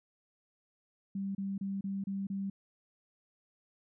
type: tone bursts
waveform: sine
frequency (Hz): 196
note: G3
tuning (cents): 0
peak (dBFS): -33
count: 6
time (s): 1.15-2.5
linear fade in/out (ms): 5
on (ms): 200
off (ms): 30
effects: none